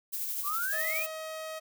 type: noise with tremolo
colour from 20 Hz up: violet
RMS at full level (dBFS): -33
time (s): 0.12-1.07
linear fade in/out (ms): 20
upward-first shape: sine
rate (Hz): 12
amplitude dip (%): 35
type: exponential sweep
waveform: sine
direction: up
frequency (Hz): 1108.7 to 2636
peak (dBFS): -31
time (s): 0.43-1.07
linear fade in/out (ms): 50
type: tone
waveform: sawtooth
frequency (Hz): 633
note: D#5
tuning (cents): +30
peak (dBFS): -33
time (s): 0.72-1.6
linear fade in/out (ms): 20
effects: none